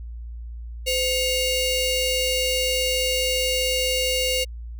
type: ring-modulated tone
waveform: sawtooth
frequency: 1661.2 Hz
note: G#6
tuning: in tune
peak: -14 dBFS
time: 0.86-4.45 s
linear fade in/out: 20 ms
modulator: 1150 Hz
effects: added 58 Hz sine -32 dBFS peak until 4.79 s